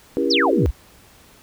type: chord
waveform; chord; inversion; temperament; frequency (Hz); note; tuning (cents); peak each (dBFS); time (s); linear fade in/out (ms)
sine; C# diminished seventh; none; just; 277.2 / 332.6 / 399.1 / 479; C#4 / E4 / G4 / Bb4; 0 / +16 / +31 / +47; -23; 0.17-0.66; 0
type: exponential sweep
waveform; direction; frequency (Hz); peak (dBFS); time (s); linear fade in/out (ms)
sine; down; 5990 to 49; -16; 0.3-0.71; 10
effects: pink hiss -50 dBFS RMS until 1.42 s